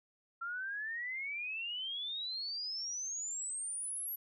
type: exponential sweep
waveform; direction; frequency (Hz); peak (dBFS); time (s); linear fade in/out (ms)
sine; up; 1357 to 11840; -37; 0.41-4.16; 10
effects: none